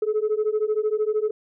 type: beating tone pair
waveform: sine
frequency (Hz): 422.1 / 435.1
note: G#4 / A4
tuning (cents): +28 / -19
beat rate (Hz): 13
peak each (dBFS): -22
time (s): 0.02-1.31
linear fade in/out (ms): 5
effects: tanh soft clip ceiling -16 dBFS